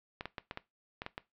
clicks, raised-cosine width 0.3 ms, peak -22 dBFS, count 8, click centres 0.209 / 0.256 / 0.382 / 0.511 / 0.574 / 1.019 / 1.064 / 1.179 s, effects noise-tail reverb RT60 0.2 s tail -18 dB re dry + low-pass 4000 Hz 12 dB/octave

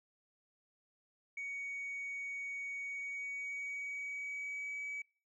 sine tone with pitch glide, 2240 to 2280 Hz, C#7 to C#7, +18 to +48 cents, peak -37 dBFS, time 1.37-5.02 s, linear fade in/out 5 ms, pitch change +30 cents, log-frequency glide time 2.82-4.83 s, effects noise-tail reverb RT60 0.4 s tail -25 dB re dry + tanh soft clip ceiling -37 dBFS

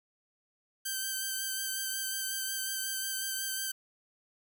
5% pulse tone with vibrato, 1556 Hz, G6, 13 cents flat, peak -22 dBFS, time 0.85-3.72 s, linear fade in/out 10 ms, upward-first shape sine, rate 5.5 Hz, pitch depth 18 cents each way, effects none

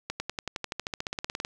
accelerating click train, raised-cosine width 0.2 ms, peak -14 dBFS, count 20, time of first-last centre 0.1-1.449 s, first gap 100 ms, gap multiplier 0.96, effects none

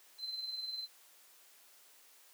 sine tone with tremolo, 4081 Hz, C8, 44 cents flat, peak -36 dBFS, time 0.18-0.88 s, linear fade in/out 50 ms, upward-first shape sine, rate 20 Hz, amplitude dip 55%, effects white hiss -62 dBFS RMS until 2.33 s + high-pass 400 Hz 12 dB/octave

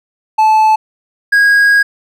triangle tone pair in turn, 870 / 1642.3 Hz, A5 / G#6, -20 / -20 cents, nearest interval major seventh, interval 1100 cents, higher second, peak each -4 dBFS, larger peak neither, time 0.38-0.76 / 1.32-1.83 s, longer second, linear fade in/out 10 ms, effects none

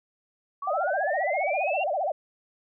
sine linear sweep, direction up, 1108.7 to 2787 Hz, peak -30 dBFS, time 0.62-1.84 s, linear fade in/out 5 ms
sine tone with vibrato, 670 Hz, E5, 28 cents sharp, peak -24 dBFS, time 0.67-2.12 s, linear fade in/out 5 ms, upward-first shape sine, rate 15 Hz, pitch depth 270 cents each way
effects none

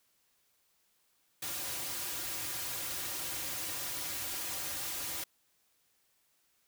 white noise with comb filter, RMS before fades -38 dBFS, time 1.42-5.24 s, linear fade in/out 5 ms, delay 4.6 ms, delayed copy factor -0.85, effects white hiss -73 dBFS RMS until 6.67 s

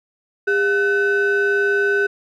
triangle ring-modulated tone, 553 Hz, C#5, 4 cents flat, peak -10 dBFS, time 0.47-2.07 s, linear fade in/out 10 ms, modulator 957 Hz, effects none

